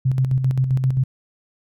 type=tone with tremolo; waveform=sine; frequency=130.81 Hz; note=C3; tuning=in tune; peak=-14 dBFS; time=0.05-1.04 s; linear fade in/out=10 ms; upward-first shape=square; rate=7.6 Hz; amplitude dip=50%; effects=none